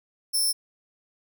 15% pulse tone, 5350 Hz, E8, 25 cents sharp, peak -16 dBFS, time 0.33-0.53 s, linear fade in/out 20 ms, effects none

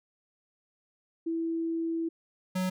sine / square tone pair in turn, 329.6 / 184.98 Hz, E4 / F#3, 0 / 0 cents, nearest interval minor seventh, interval 1000 cents, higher first, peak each -28 dBFS, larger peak neither, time 1.26-2.09 / 2.55-2.7 s, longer first, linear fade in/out 10 ms, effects none

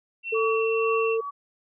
sine tone, 2709 Hz, E7, 47 cents sharp, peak -29 dBFS, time 0.23-1.18 s, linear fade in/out 50 ms
sine tone with pitch glide, 445.4 to 450.1 Hz, A4 to A4, +21 to +39 cents, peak -22 dBFS, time 0.32-1.21 s, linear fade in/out 10 ms, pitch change +18 cents, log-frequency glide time 0.57-0.73 s
sine tone with tremolo, 1136 Hz, C#6, 42 cents sharp, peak -25 dBFS, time 0.34-1.31 s, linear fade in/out 20 ms, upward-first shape triangle, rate 2.1 Hz, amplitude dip 75%
effects none

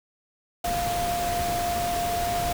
sine tone in noise, 698.5 Hz, F5, in tune, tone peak -25 dBFS, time 0.64-2.53 s, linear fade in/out 5 ms, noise pink, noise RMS -31 dBFS, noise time 0.64-2.53 s, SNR +3 dB, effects none

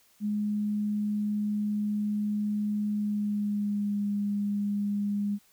sine tone with pitch glide, 208.7 to 203.9 Hz, G#3 to G#3, +9 to -32 cents, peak -26 dBFS, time 0.2-5.39 s, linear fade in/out 50 ms, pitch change -41 cents, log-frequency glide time 2.92-4.05 s, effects white hiss -63 dBFS RMS until 5.52 s

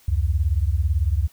sine beating tone pair, 68.7 / 86.7 Hz, C#2 / F2, -15 / -12 cents, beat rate 18 Hz, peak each -20 / -21 dBFS, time 0.08-1.28 s, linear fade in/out 5 ms, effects white hiss -55 dBFS RMS until 1.32 s

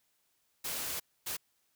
white noise bursts at uneven times, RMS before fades -37 dBFS, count 2, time 0.64-1 / 1.26-1.37 s, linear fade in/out 10 ms, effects white hiss -75 dBFS RMS until 1.75 s

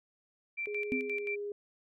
sine tone with tremolo, 2349 Hz, D7, in tune, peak -33 dBFS, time 0.57-1.36 s, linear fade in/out 20 ms, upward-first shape square, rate 5.7 Hz, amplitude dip 75%
sine tone with pitch glide, 415.3 to 409.8 Hz, G#4 to G#4, 0 to -23 cents, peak -35 dBFS, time 0.67-1.52 s, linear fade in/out 2 ms, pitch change -23 cents, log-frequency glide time 0.96-1.29 s
sine tone with exponential decay, 257.5 Hz, C4, 28 cents flat, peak -28 dBFS, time 0.92-1.28 s, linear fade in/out 0 ms, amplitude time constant 77 ms
effects none

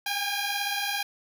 10% pulse beating tone pair, 800 / 818 Hz, G5 / G#5, +35 / -26 cents, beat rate 18 Hz, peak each -22 dBFS, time 0.06-1.03 s, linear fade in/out 5 ms, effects none

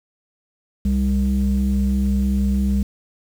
sine tone pair together, 65.41 / 199.32 Hz, C2 / G3, 0 / +29 cents, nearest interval octave + perfect fifth, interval 1929 cents, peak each -17 dBFS, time 0.85-2.83 s, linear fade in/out 5 ms, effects tanh soft clip ceiling -12 dBFS + 7-bit

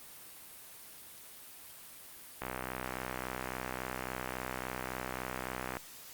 click train, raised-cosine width 0.5 ms, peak -21 dBFS, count 214, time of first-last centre 2.42-5.769 s, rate 63.6 Hz, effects white hiss -51 dBFS RMS until 6.13 s + Opus 32 kbps

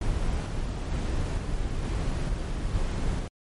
brown noise with tremolo, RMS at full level -27 dBFS, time 0.01-3.28 s, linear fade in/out 5 ms, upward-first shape square, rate 1.1 Hz, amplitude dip 25%, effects MP3 48 kbps

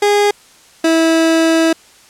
30% pulse tone pair in turn, 410.6 / 325.9 Hz, G#4 / E4, -20 / -20 cents, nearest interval major third, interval 400 cents, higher first, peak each -7 dBFS, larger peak neither, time 0.02-0.31 / 0.84-1.73 s, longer second, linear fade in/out 5 ms, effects white hiss -45 dBFS RMS until 2.09 s + low-pass 9000 Hz 12 dB/octave

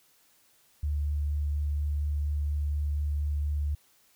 sine tone with vibrato, 73.42 Hz, D2, in tune, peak -26 dBFS, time 0.83-3.75 s, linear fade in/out 5 ms, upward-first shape triangle, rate 4.2 Hz, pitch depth 11 cents each way, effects white hiss -64 dBFS RMS until 4.15 s

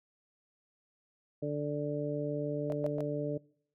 harmonic tone, 146.83 Hz, D3, in tune, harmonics 1 / 2 / 3 / 4, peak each -37 / -37 / -37 / -37 dBFS, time 1.42-3.38 s, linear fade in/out 10 ms
sine tone bursts, 598 Hz, D5, 31 cents sharp, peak -30 dBFS, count 3, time 2.7-3.006 s, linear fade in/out 0 ms, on 22 ms, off 120 ms
effects noise-tail reverb RT60 0.6 s tail -23 dB re dry

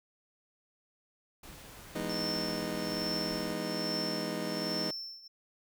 pink noise, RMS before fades -50 dBFS, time 1.43-3.54 s, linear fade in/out 5 ms
25% pulse chord, E major seventh, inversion none, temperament just, 164.81 / 206 / 247.2 / 309 Hz, E3 / G#3 / B3 / D#4, 0 / -14 / +2 / -12 cents, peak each -37 / -35 / -38 / -35 dBFS, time 1.95-4.91 s, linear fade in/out 5 ms
triangle tone with tremolo, 5370 Hz, E8, 31 cents sharp, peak -32 dBFS, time 2.09-5.28 s, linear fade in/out 10 ms, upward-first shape triangle, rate 1.2 Hz, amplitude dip 90%
effects none

